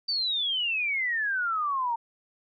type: exponential sweep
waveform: sine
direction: down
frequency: 4660 to 909 Hz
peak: -25 dBFS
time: 0.08-1.96 s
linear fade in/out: 10 ms
effects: none